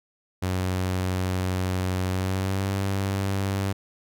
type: tone with pitch glide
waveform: sawtooth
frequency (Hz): 92.5 to 97.66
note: F#2 to G2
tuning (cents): 0 to -6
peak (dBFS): -20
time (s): 0.42-3.73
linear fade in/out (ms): 10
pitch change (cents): +94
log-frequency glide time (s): 2.07-2.7
effects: none